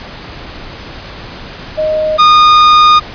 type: tone pair in turn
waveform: sine / 45% pulse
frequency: 621 / 1226 Hz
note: D#5 / D#6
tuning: -3 / -26 cents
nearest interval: octave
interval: 1177 cents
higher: second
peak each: -10 / -3 dBFS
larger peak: second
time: 1.77-2.18 / 2.18-3 s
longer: second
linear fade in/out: 20 ms
effects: pink hiss -28 dBFS RMS until 3.14 s + resampled to 11025 Hz